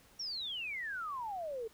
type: exponential sweep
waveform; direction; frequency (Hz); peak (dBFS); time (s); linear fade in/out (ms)
sine; down; 5710 to 431.2; -37; 0.19-1.68; 10
effects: pink hiss -63 dBFS RMS until 1.73 s